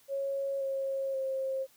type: tone with pitch steps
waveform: sine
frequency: 550 / 541.2 / 532.5 Hz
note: C#5 / C#5 / C5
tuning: -14 / -42 / +30 cents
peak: -30 dBFS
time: 0.08-1.67 s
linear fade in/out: 50 ms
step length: 530 ms
effects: white hiss -63 dBFS RMS until 1.76 s